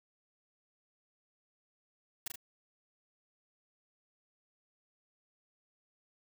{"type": "noise with echo", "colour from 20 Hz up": "white", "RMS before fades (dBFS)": -37, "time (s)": [2.26, 2.28], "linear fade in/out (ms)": 5, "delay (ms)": 39, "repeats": 2, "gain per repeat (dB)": -4, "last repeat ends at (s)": 2.358, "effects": []}